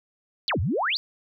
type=exponential two-way sweep; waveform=sine; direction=down then up; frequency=4828 to 75 to 4828 Hz; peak=-22 dBFS; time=0.48-0.97 s; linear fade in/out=0 ms; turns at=0.6 s; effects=none